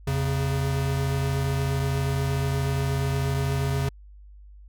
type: tone pair together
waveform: square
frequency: 83.7 / 136.7 Hz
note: E2 / C#3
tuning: +27 / -24 cents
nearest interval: minor sixth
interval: 849 cents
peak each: -29 / -25 dBFS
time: 0.07-3.89 s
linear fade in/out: 5 ms
effects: added 50 Hz sine -44 dBFS peak until 4.68 s